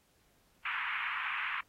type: band-pass noise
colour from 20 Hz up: white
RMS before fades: -36 dBFS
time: 0.65-1.61 s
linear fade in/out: 5 ms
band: 1000 to 2600 Hz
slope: 48 dB/octave
effects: pink hiss -70 dBFS RMS until 1.68 s + AAC 48 kbps